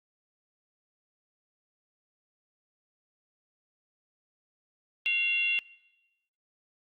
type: tone with frequency modulation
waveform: sine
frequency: 2753 Hz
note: F7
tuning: 25 cents flat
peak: -24 dBFS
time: 5.06-5.59 s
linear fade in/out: 0 ms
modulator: 633 Hz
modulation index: 0.48
effects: noise-tail reverb RT60 1.0 s tail -23 dB re dry + Opus 48 kbps